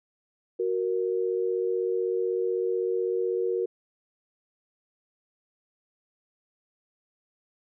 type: tone pair together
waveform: sine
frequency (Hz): 370.2 / 466.2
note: F#4 / A#4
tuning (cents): +1 / 0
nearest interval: major third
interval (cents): 399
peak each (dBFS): -27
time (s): 0.59-3.66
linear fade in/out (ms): 10
effects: none